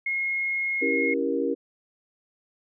sine tone, 2156 Hz, C#7, 49 cents flat, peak -24 dBFS, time 0.06-1.14 s, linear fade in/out 5 ms
sine chord, C# diminished seventh, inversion none, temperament equal with one note detuned, 277.2 / 329.6 / 392 / 471.6 Hz, C#4 / E4 / G4 / Bb4, 0 / 0 / 0 / +20 cents, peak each -28 / -30 / -30 / -27 dBFS, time 0.81-1.55 s, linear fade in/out 20 ms
effects none

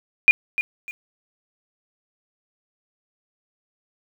sine tone with echo, 2422 Hz, D#7, 47 cents flat, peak -7 dBFS, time 0.28-0.31 s, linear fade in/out 0 ms, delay 300 ms, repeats 2, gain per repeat -12 dB, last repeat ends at 0.91 s, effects 8-bit

